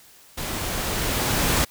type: noise with level ramp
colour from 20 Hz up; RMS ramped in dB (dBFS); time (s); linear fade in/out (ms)
pink; -30 to -20; 0.37-1.65; 10
effects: white hiss -51 dBFS RMS until 1.7 s